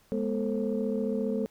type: tone cluster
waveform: sine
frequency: 208.1 / 242.9 / 444.8 / 532 Hz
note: G#3 / B3 / A4 / C5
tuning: +4 / -29 / +19 / +29 cents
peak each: -30 / -32 / -31 / -35 dBFS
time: 0.12-1.46 s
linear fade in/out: 0 ms
effects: tanh soft clip ceiling -18 dBFS + pink hiss -63 dBFS RMS until 1.5 s